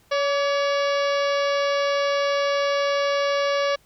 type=harmonic tone with a mistuned harmonic; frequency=564 Hz; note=C#5; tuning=30 cents sharp; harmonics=1 / 2 / 3 / 4 / 5 / 6 / 7 / 8 / 9 / 10; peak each=-21 / -27 / -31 / -33 / -35 / -37 / -38 / -39 / -40 / -41 dBFS; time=0.11-3.76 s; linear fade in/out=10 ms; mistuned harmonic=2; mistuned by=+38 cents; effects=pink hiss -59 dBFS RMS until 3.85 s